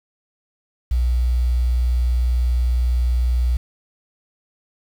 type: tone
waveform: sine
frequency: 61 Hz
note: B1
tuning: 21 cents flat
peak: -14 dBFS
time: 0.91-3.57 s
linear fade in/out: 5 ms
effects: tanh soft clip ceiling -12 dBFS + 7-bit